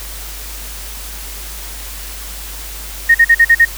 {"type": "tone bursts", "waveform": "sine", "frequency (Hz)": 1856, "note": "A#6", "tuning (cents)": -8, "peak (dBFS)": -4, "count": 6, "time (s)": [3.09, 3.652], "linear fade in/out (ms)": 10, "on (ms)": 57, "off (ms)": 44, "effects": ["added 50 Hz sine -29 dBFS peak until 3.77 s", "white hiss -30 dBFS RMS until 3.77 s"]}